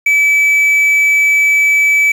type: tone with quantisation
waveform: triangle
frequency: 2300 Hz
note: D7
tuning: 37 cents flat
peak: -6 dBFS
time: 0.06-2.12 s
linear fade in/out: 5 ms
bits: 6
effects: none